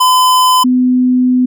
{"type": "tone pair in turn", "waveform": ["square", "sine"], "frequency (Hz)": [1015, 251.9], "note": ["B5", "B3"], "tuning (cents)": [47, 34], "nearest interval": "2 octaves", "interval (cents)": 2413, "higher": "first", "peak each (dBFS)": -7, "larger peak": "neither", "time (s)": [[0, 0.64], [0.64, 1.46]], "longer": "second", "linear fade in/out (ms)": 10, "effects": []}